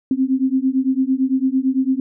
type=beating tone pair; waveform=sine; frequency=258.8 / 267.7 Hz; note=C4 / C4; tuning=-19 / +40 cents; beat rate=8.9 Hz; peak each=-18 dBFS; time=0.11-2 s; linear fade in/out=2 ms; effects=none